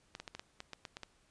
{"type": "clicks", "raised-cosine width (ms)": 0.2, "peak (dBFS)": -26, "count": 10, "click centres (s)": [0.151, 0.2, 0.278, 0.35, 0.395, 0.604, 0.733, 0.852, 0.969, 1.033], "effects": ["pink hiss -70 dBFS RMS until 1.3 s", "resampled to 22050 Hz"]}